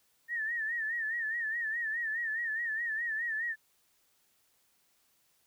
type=tone with vibrato; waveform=sine; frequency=1816 Hz; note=A#6; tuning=46 cents flat; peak=-31 dBFS; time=0.28-3.56 s; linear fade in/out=50 ms; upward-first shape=sine; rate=4.8 Hz; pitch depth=90 cents each way; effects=white hiss -71 dBFS RMS until 5.46 s